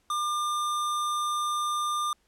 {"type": "tone", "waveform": "square", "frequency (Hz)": 1200, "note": "D6", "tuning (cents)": 37, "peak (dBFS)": -27, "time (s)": [0.1, 2.13], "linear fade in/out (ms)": 2, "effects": ["pink hiss -69 dBFS RMS until 2.27 s", "low-pass 11000 Hz 12 dB/octave"]}